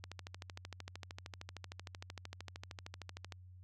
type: click train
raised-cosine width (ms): 0.2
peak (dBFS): -28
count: 44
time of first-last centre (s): 0.04-3.322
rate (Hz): 13.1
effects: added 91 Hz sine -53 dBFS peak until 3.63 s